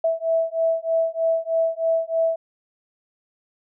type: beating tone pair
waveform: sine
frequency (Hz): 654 / 657.2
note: E5 / E5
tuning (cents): -14 / -5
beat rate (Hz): 3.2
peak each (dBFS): -22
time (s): 0.04-2.36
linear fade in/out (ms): 5
effects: none